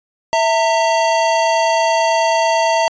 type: tone pair together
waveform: square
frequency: 656.3 / 913 Hz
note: E5 / A#5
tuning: -8 / -36 cents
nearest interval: tritone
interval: 572 cents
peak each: -16 dBFS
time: 0.33-2.88 s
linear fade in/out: 0 ms
effects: resampled to 16000 Hz